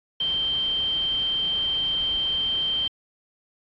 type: tone in noise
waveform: sine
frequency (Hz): 3136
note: G7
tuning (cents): 0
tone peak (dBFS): -22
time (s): 0.2-2.88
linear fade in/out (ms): 5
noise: pink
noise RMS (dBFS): -40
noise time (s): 0.2-2.88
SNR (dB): +15
effects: resampled to 11025 Hz